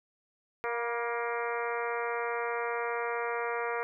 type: harmonic tone with a mistuned harmonic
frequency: 235.2 Hz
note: A#3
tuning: 16 cents sharp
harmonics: 2 / 3 / 4 / 5 / 6 / 7 / 8 / 9 / 10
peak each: -34 / -39 / -38 / -39 / -39 / -44 / -42 / -43 / -45 dBFS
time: 0.64-3.83 s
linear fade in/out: 0 ms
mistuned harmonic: 4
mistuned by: +29 cents
effects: none